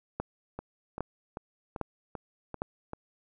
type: two click trains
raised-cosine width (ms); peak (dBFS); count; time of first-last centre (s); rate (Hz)
1; -17 / -23; 4 / 7; 0.2-2.619 / 0.59-2.934; 1.24 / 2.56
effects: none